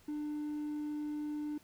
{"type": "tone", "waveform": "triangle", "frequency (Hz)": 298.5, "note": "D4", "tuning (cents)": 28, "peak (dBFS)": -33, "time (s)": [0.08, 1.58], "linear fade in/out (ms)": 5, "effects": ["tanh soft clip ceiling -29 dBFS", "pink hiss -64 dBFS RMS until 1.63 s"]}